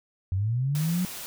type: linear sweep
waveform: sine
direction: up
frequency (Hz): 89.4 to 186.2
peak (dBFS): -23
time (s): 0.32-1.05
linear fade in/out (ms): 0
type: noise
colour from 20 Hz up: white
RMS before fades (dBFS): -38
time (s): 0.75-1.26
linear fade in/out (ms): 0
effects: none